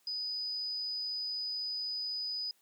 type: tone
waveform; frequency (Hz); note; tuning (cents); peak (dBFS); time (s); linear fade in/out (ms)
sine; 4978; D#8; 0; -34; 0.07-2.51; 2
effects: white hiss -70 dBFS RMS until 2.61 s + high-pass 200 Hz 12 dB/octave